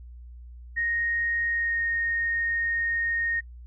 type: tone with pitch glide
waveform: sine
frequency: 1864.7 to 1852.9 Hz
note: A#6 to A#6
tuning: 0 to -11 cents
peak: -24 dBFS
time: 0.76-3.41 s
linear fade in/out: 20 ms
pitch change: -11 cents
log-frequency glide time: 1.5-1.81 s
effects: noise-tail reverb RT60 0.1 s tail -24 dB re dry + added 60 Hz sine -41 dBFS peak until 3.66 s